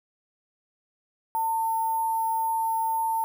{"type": "tone with sample-and-hold", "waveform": "sine", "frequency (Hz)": 899, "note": "A5", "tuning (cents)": 37, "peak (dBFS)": -23, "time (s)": [1.35, 3.24], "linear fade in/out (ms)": 0, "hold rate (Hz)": 11025, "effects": []}